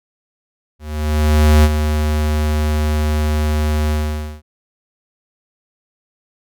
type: tone with ADSR envelope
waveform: square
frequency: 76 Hz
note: D#2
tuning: 40 cents flat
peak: -7 dBFS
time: 0.79-4.42 s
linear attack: 850 ms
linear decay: 43 ms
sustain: -8 dB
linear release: 510 ms
effects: none